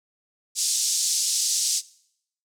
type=band-pass noise; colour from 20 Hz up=pink; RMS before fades=-24 dBFS; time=0.55-1.82 s; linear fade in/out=50 ms; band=4900 to 8800 Hz; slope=24 dB/octave; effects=noise-tail reverb RT60 0.7 s tail -21 dB re dry